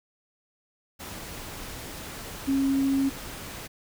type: tone in noise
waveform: sine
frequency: 272.1 Hz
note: C#4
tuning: 32 cents flat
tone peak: -21 dBFS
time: 2.47-3.1 s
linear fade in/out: 20 ms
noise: pink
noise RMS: -39 dBFS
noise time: 0.99-3.68 s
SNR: +15 dB
effects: none